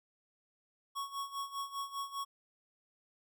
square tone with tremolo, 1108.7 Hz, C#6, in tune, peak -36 dBFS, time 0.95-2.25 s, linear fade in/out 20 ms, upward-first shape sine, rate 5 Hz, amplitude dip 80%, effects none

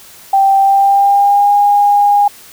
sine tone with pitch glide, 783 to 816.3 Hz, G5 to G#5, -2 to -30 cents, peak -6 dBFS, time 0.33-2.28 s, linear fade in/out 5 ms, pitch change +72 cents, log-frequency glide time 0.59-1.53 s, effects white hiss -38 dBFS RMS until 2.52 s

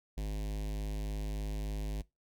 square tone with notch filter, 51.7 Hz, G#1, 7 cents flat, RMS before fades -36 dBFS, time 0.17-2.02 s, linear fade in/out 10 ms, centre 1300 Hz, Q 0.87, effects noise-tail reverb RT60 0.2 s tail -21 dB re dry

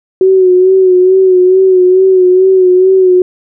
sine tone with vibrato, 372 Hz, F#4, 9 cents sharp, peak -3 dBFS, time 0.21-3.22 s, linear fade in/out 2 ms, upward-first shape sine, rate 2.3 Hz, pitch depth 42 cents each way, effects none

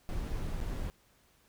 brown noise with dropouts, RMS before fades -35 dBFS, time 0.09-0.9 s, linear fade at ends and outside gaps 0 ms, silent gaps 0.603-0.611 s, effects pink hiss -67 dBFS RMS until 1.48 s

